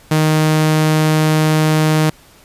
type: tone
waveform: sawtooth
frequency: 155.56 Hz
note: D#3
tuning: in tune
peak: -7 dBFS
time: 0.11-2.1 s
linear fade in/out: 5 ms
effects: pink hiss -46 dBFS RMS until 2.44 s + resampled to 32000 Hz